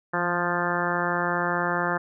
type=harmonic tone with a mistuned harmonic; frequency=175.2 Hz; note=F3; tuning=6 cents sharp; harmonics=1 / 2 / 3 / 4 / 5 / 6 / 7 / 8 / 9 / 10; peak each=-32 / -32 / -32 / -32 / -32 / -32 / -32 / -32 / -32 / -32 dBFS; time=0.13-1.98 s; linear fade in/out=10 ms; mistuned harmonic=1; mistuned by=-35 cents; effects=none